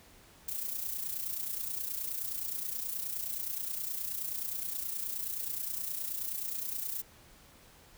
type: noise with amplitude modulation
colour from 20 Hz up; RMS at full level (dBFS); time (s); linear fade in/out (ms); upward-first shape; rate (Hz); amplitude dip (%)
violet; -34; 0.48-7.02; 5; sine; 29.5; 60
effects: pink hiss -58 dBFS RMS until 7.97 s